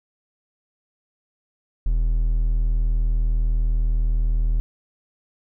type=tone; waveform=triangle; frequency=39.94 Hz; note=D#1; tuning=46 cents sharp; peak=-15 dBFS; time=1.86-4.6 s; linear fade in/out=0 ms; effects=none